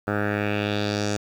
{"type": "tone with low-pass filter sweep", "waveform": "10% pulse", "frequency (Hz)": 103.5, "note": "G#2", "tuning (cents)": -5, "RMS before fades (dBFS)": -25, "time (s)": [0.07, 1.17], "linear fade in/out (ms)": 10, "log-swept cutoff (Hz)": [1300, 6900], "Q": 2.6, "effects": ["8-bit"]}